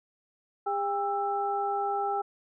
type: tone cluster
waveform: sine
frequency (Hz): 402.9 / 801 / 1325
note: G4 / G5 / E6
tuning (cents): +48 / +37 / +9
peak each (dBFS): -33 / -28 / -35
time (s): 0.66-2.22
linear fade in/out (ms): 10
effects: none